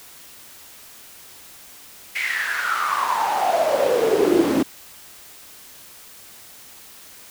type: noise with high-pass filter sweep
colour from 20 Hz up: brown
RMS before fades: -20 dBFS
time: 2.15-4.63 s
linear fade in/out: 10 ms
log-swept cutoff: 2200 to 280 Hz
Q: 9
effects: white hiss -44 dBFS RMS until 7.3 s